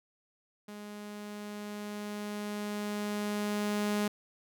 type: tone with level ramp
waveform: sawtooth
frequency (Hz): 207.7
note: G#3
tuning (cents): 0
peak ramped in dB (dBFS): -39 to -24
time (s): 0.68-4.08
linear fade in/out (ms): 5
effects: none